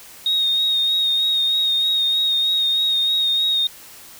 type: tone with vibrato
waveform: sine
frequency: 3729 Hz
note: A#7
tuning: in tune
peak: -15 dBFS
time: 0.26-3.67 s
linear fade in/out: 2 ms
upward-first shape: sine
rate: 3.2 Hz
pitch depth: 24 cents each way
effects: tanh soft clip ceiling -11 dBFS + white hiss -42 dBFS RMS until 4.19 s